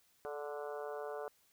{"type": "harmonic tone with a mistuned harmonic", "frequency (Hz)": 146.83, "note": "D3", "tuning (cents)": 0, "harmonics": [3, 4, 5, 6, 7, 8, 9, 10], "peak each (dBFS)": [-43, -45, -48, -55, -53, -53, -56, -54], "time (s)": [0.25, 1.28], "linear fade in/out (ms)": 0, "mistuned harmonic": 3, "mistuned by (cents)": -20, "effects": ["white hiss -71 dBFS RMS until 1.52 s"]}